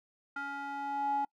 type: tone with band-pass filter sweep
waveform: square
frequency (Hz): 280.5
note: C#4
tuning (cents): +21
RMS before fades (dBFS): -35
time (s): 0.36-1.25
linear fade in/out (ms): 5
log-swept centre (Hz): 1300 to 790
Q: 6.1
effects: noise-tail reverb RT60 0.1 s tail -26 dB re dry